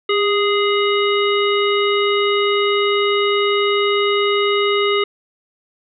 harmonic tone with a mistuned harmonic, 415.3 Hz, G#4, in tune, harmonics 1 / 3 / 5 / 7 / 9, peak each -16 / -21 / -23 / -24 / -26 dBFS, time 0.09-5.04 s, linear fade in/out 5 ms, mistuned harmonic 1, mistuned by -39 cents, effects none

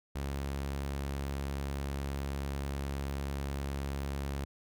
sawtooth tone, 69.4 Hz, C#2, 3 cents sharp, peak -30 dBFS, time 0.15-4.45 s, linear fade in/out 10 ms, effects none

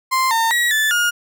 35% pulse tone with pitch steps, 1045 / 909 / 1915 / 1748 / 1428 Hz, C6 / A#5 / A#6 / A6 / F6, -2 / -44 / +46 / -12 / +38 cents, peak -13 dBFS, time 0.11-1.11 s, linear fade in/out 20 ms, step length 200 ms, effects none

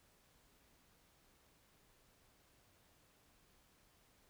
silence, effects pink hiss -71 dBFS RMS until 4.29 s

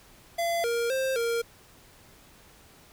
square tone with pitch steps, 680 / 468.8 / 528 / 465.7 Hz, F5 / A#4 / C5 / A#4, -46 / +10 / +16 / -2 cents, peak -26 dBFS, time 0.38-1.42 s, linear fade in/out 10 ms, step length 260 ms, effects pink hiss -55 dBFS RMS until 2.92 s

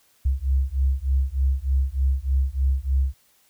sine beating tone pair, 65.41 / 68.71 Hz, C2 / C#2, 0 / -15 cents, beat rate 3.3 Hz, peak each -22 dBFS, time 0.25-3.14 s, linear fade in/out 10 ms, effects white hiss -61 dBFS RMS until 3.49 s

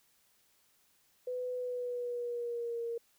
sine tone with pitch glide, 499.9 to 466.4 Hz, B4 to A#4, +21 to +1 cents, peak -34 dBFS, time 1.27-2.98 s, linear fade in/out 5 ms, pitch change -120 cents, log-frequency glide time 1.54-2.81 s, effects white hiss -70 dBFS RMS until 3.18 s

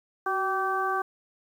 harmonic tone with a mistuned harmonic, 386.1 Hz, G4, 26 cents flat, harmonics 1 / 2 / 3 / 4, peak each -32 / -30 / -28 / -32 dBFS, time 0.26-1.02 s, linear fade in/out 5 ms, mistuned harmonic 1, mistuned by -46 cents, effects 9-bit

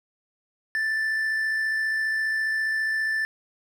triangle tone with amplitude modulation, 1764 Hz, A6, 4 cents sharp, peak -20 dBFS, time 0.75-3.25 s, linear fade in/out 0 ms, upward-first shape sine, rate 54.8 Hz, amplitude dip 25%, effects none

